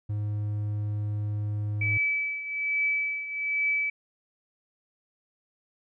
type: tone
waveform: triangle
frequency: 104.5 Hz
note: G#2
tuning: 11 cents sharp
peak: -25 dBFS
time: 0.09-1.98 s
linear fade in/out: 10 ms
type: tone with tremolo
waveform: sine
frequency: 2300 Hz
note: D7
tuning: 37 cents flat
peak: -22 dBFS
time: 1.81-3.9 s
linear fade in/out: 5 ms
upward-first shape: triangle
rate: 1.2 Hz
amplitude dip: 75%
effects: none